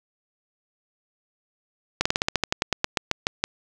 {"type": "slowing click train", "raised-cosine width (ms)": 0.2, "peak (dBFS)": -3, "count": 16, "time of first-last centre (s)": [2.01, 3.44], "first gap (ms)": 45, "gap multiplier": 1.1, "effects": []}